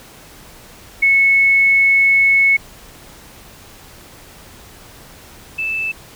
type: tone pair in turn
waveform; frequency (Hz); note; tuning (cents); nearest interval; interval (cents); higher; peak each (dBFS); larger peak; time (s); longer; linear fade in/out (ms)
sine; 2200 / 2635; C#7 / E7; -14 / -1; minor third; 313; second; -9 / -18; first; 1.02-2.57 / 5.58-5.92; first; 10
effects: pink hiss -41 dBFS RMS until 6.15 s